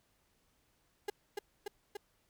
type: tone with echo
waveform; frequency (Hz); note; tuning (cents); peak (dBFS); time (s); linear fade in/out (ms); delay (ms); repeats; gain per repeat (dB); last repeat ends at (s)
35% pulse; 409.9; G#4; -23; -32; 1.08-1.1; 5; 290; 3; -2; 1.97
effects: pink hiss -74 dBFS RMS until 2.29 s